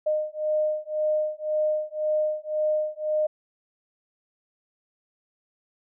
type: beating tone pair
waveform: sine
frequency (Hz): 612 / 613.9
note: D#5 / D#5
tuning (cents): -29 / -23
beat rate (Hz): 1.9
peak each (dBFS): -26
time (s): 0.06-3.27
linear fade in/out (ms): 10
effects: none